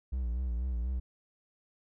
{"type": "tone with vibrato", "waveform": "triangle", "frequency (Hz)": 61.2, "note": "B1", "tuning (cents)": -15, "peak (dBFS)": -28, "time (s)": [0.12, 1], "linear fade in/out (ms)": 10, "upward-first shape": "sine", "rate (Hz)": 4.1, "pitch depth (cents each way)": 99, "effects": []}